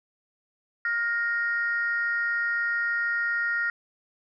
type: tone pair together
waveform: sine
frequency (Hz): 1416 / 1863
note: F6 / A#6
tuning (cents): +23 / -2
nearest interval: perfect fourth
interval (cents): 475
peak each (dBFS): -26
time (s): 0.85-3.7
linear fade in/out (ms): 2
effects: tanh soft clip ceiling -16 dBFS